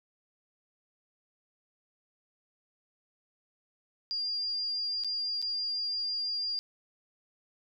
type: tone with dropouts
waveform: sine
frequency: 4802 Hz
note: D8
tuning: 38 cents sharp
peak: -30 dBFS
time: 4.11-6.59 s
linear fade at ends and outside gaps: 0 ms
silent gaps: 5.037-5.046 / 5.417-5.425 s
effects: none